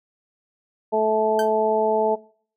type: harmonic tone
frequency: 217.5 Hz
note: A3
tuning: 20 cents flat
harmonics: 1 / 2 / 3 / 4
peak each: -30 / -21 / -22 / -23 dBFS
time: 0.92-2.16 s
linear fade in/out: 20 ms
type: tone with exponential decay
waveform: sawtooth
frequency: 1548 Hz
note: G6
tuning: 22 cents flat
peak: -22 dBFS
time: 1.39-1.51 s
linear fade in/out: 2 ms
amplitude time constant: 24 ms
effects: noise-tail reverb RT60 0.5 s tail -21 dB re dry